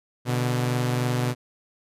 sawtooth tone pair together, 123.47 / 146.83 Hz, B2 / D3, 0 / 0 cents, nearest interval minor third, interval 300 cents, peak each -19 / -26 dBFS, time 0.25-1.35 s, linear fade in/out 50 ms, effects resampled to 32000 Hz

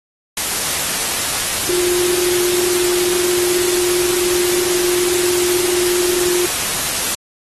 sine tone in noise, 355.8 Hz, F4, 32 cents sharp, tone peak -17 dBFS, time 1.69-6.46 s, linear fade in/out 2 ms, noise white, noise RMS -19 dBFS, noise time 0.37-7.15 s, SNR -1 dB, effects AAC 32 kbps

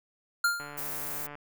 square tone with exponential decay, 1400 Hz, F6, 4 cents sharp, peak -21 dBFS, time 0.44-0.82 s, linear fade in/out 5 ms, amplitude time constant 81 ms
click train, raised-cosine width 0.5 ms, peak -28 dBFS, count 111, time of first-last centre 0.6-1.353 s, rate 146 Hz
violet noise, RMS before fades -36 dBFS, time 0.77-1.27 s, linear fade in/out 10 ms
effects none

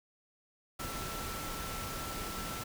sine tone in noise, 1336 Hz, E6, 23 cents sharp, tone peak -44 dBFS, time 0.79-2.64 s, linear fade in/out 10 ms, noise pink, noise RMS -40 dBFS, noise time 0.79-2.64 s, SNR -7 dB, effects none

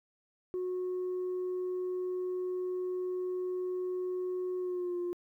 sine tone with pitch glide, 365.5 to 352.4 Hz, F#4 to F4, -21 to +16 cents, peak -30 dBFS, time 0.54-5.13 s, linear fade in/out 0 ms, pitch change -63 cents, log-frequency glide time 4.59-4.98 s, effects tanh soft clip ceiling -30 dBFS + 12-bit

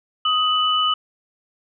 sine tone pair together, 1252.1 / 2978 Hz, D#6 / F#7, +11 / +11 cents, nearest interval octave + minor third, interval 1500 cents, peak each -19 dBFS, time 0.25-0.94 s, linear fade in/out 5 ms, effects none

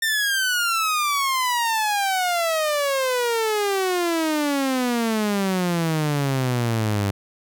sawtooth exponential sweep, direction down, 1814 to 97.7 Hz, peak -16 dBFS, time 0.02-7.11 s, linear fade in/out 5 ms, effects none

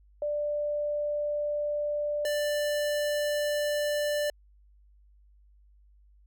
sine / square tone pair in turn, 590 / 590 Hz, D5 / D5, +8 / +8 cents, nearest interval unison, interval 0 cents, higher neither, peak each -27 dBFS, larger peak neither, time 0.22-2.25 / 2.25-4.3 s, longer second, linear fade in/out 2 ms, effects added 50 Hz sine -56 dBFS peak until 6.26 s

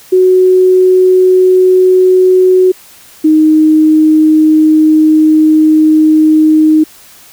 sine tone pair in turn, 370 / 311.1 Hz, F#4 / D#4, 0 / 0 cents, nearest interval minor third, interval 300 cents, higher first, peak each -3 dBFS, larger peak neither, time 0.12-2.72 / 3.24-6.84 s, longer second, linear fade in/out 10 ms, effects white hiss -38 dBFS RMS until 7.32 s

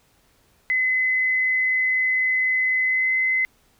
sine tone with pitch glide, 2031 to 2047 Hz, B6 to C7, +48 to -38 cents, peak -18 dBFS, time 0.7-3.45 s, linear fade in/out 0 ms, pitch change +14 cents, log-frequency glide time 2.85-3.12 s, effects pink hiss -61 dBFS RMS until 3.79 s

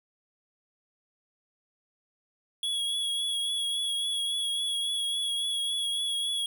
square tone with vibrato, 3346 Hz, G#7, 12 cents sharp, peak -28 dBFS, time 2.63-6.46 s, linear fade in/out 2 ms, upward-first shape triangle, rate 3.6 Hz, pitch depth 29 cents each way, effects none

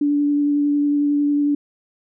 sine tone with vibrato, 290 Hz, D4, 22 cents flat, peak -15 dBFS, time 0.01-1.55 s, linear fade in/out 5 ms, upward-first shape sine, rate 11 Hz, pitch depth 10 cents each way, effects none

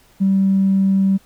triangle tone with tanh clipping, 193.5 Hz, G3, 22 cents flat, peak -12 dBFS, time 0.2-1.18 s, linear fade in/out 20 ms, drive 4 dB, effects pink hiss -53 dBFS RMS until 1.25 s

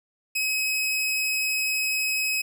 sawtooth tone, 2548 Hz, D#7, 41 cents sharp, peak -20 dBFS, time 0.35-2.42 s, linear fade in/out 10 ms, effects none

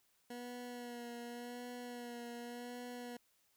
20% pulse tone with vibrato, 241.4 Hz, B3, 39 cents flat, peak -40 dBFS, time 0.3-3.17 s, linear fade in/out 5 ms, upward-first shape sine, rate 0.88 Hz, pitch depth 26 cents each way, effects white hiss -75 dBFS RMS until 3.56 s

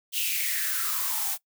blue noise with high-pass filter sweep, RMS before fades -28 dBFS, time 0.12-1.38 s, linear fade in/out 50 ms, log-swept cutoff 3100 to 700 Hz, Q 5.9, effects noise-tail reverb RT60 0.1 s tail -20 dB re dry

